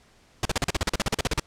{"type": "noise bursts", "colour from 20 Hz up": "pink", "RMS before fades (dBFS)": -23, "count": 16, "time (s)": [0.43, 1.398], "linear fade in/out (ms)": 2, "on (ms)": 23, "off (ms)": 40, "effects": ["pink hiss -58 dBFS RMS until 1.46 s", "low-pass 8000 Hz 12 dB/octave"]}